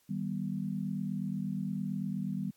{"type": "chord", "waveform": "sine", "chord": "Eb augmented", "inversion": "none", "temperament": "just", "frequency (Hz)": [155.56, 194.45, 243.1], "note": ["Eb3", "G3", "B3"], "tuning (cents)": [0, -14, -27], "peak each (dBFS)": [-38, -34, -39], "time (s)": [0.09, 2.51], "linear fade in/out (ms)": 10, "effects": ["white hiss -69 dBFS RMS until 2.56 s", "AAC 64 kbps"]}